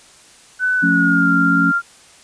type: tone with pitch glide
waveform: sine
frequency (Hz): 1500 to 1391.5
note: F#6 to F6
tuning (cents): +23 to -7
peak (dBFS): -14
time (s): 0.59-1.82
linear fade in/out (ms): 50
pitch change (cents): -130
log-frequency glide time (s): 0.77-1.3
type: chord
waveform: sine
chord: F augmented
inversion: none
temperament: equal with one note detuned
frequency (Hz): 176.24 / 220 / 277.2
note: F3 / A3 / C#4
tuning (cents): +16 / 0 / 0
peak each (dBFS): -18 / -23 / -17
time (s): 0.82-1.72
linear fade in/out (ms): 20
effects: white hiss -46 dBFS RMS until 2.23 s + resampled to 22050 Hz